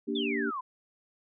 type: chord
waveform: sine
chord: G minor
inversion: first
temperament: equal with one note detuned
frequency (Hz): 233.1 / 292.6 / 392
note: Bb3 / D4 / G4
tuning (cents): 0 / -6 / 0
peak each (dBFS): -33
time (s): 0.07-0.51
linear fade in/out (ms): 20
type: exponential sweep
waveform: sine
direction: down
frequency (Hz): 3625 to 981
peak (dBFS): -32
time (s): 0.15-0.61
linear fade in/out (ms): 10
effects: none